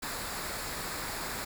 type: noise with comb filter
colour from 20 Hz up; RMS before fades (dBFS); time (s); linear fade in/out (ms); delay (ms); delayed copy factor
pink; -37; 0.02-1.45; 10; 0.33; -0.5
effects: none